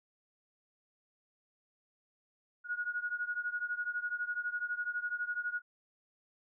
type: beating tone pair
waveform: sine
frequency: 1444 / 1456 Hz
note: F#6 / F#6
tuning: -43 / -28 cents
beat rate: 12 Hz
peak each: -36 / -38 dBFS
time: 2.64-5.62 s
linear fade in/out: 50 ms
effects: none